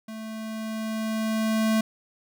square tone with level ramp, 220 Hz, A3, in tune, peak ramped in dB -36 to -20 dBFS, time 0.08-1.81 s, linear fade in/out 5 ms, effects none

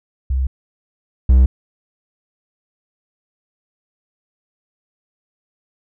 sine / triangle tone pair in turn, 65.41 / 64.03 Hz, C2 / C2, 0 / -37 cents, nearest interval unison, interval 37 cents, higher first, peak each -15 / -5 dBFS, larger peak second, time 0.3-0.47 / 1.29-1.46 s, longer neither, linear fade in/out 5 ms, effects none

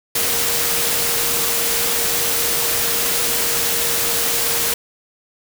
sine tone in noise, 468.8 Hz, A#4, 10 cents sharp, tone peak -30 dBFS, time 0.15-4.74 s, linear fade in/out 5 ms, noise white, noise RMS -19 dBFS, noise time 0.15-4.74 s, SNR -14 dB, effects none

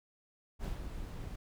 brown noise with ADSR envelope, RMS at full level -36 dBFS, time 0.59-1.36 s, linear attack 54 ms, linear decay 140 ms, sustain -6 dB, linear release 8 ms, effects none

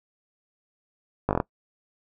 slowing click train, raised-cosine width 1 ms, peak -8 dBFS, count 6, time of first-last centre 1.29-1.401 s, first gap 19 ms, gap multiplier 1.08, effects noise-tail reverb RT60 0.1 s tail -22 dB re dry

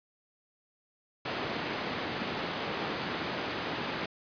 pink band-pass noise, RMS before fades -35 dBFS, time 1.25-4.06 s, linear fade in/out 5 ms, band 190 to 3700 Hz, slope 12 dB/octave, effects resampled to 11025 Hz

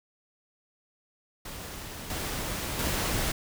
pink noise with level steps, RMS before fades -40 / -33 / -29 dBFS, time 1.45-3.32 s, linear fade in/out 5 ms, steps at 2.1 / 2.79 s, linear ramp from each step 2 ms, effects none

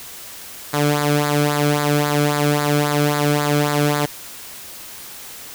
sawtooth tone with flanger, 146.83 Hz, D3, in tune, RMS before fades -18 dBFS, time 0.73-4.06 s, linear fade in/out 10 ms, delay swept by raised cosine 0.34 to 1.1 ms, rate 3.7 Hz, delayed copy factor -0.7, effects white hiss -36 dBFS RMS until 5.54 s

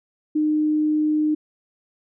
sine tone, 305.2 Hz, D#4, 33 cents flat, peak -17 dBFS, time 0.35-1.35 s, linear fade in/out 10 ms, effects none

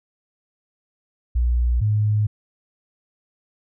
sine tone pair in turn, 60 / 105.92 Hz, B1 / G#2, -49 / +35 cents, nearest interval minor seventh, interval 984 cents, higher second, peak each -16 dBFS, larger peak neither, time 1.35-1.81 / 1.81-2.27 s, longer neither, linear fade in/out 10 ms, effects none

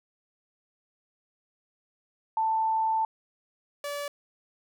sine / sawtooth tone pair in turn, 886 / 576.1 Hz, A5 / D5, +12 / -33 cents, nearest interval perfect fifth, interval 745 cents, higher first, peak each -23 / -28 dBFS, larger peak first, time 2.37-3.05 / 3.84-4.08 s, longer first, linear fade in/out 2 ms, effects none

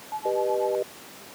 sine tone with tremolo, 860 Hz, A5, 40 cents flat, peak -26 dBFS, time 0.12-0.75 s, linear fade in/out 0 ms, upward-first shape sine, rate 8.1 Hz, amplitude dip 100%
sine chord, G augmented, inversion none, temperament just, 392 / 490 / 612.5 Hz, G4 / B4 / D#5, 0 / -14 / -27 cents, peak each -27 / -27 / -28 dBFS, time 0.25-0.83 s, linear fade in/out 5 ms
effects pink hiss -44 dBFS RMS until 1.34 s + high-pass 200 Hz 12 dB/octave

